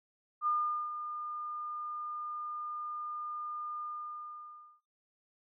sine tone with ADSR envelope, 1211 Hz, D#6, 47 cents flat, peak -27 dBFS, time 0.41-4.81 s, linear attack 58 ms, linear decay 430 ms, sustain -10 dB, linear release 1000 ms, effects noise-tail reverb RT60 0.3 s tail -20 dB re dry

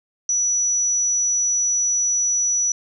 sine tone, 5900 Hz, F#8, 6 cents flat, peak -17 dBFS, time 0.29-2.72 s, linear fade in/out 2 ms, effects none

